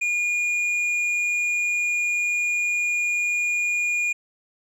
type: tone with hard clipping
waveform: sine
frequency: 2433 Hz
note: D#7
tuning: 39 cents flat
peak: -22 dBFS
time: 0.01-4.13 s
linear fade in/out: 10 ms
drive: 5 dB
effects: none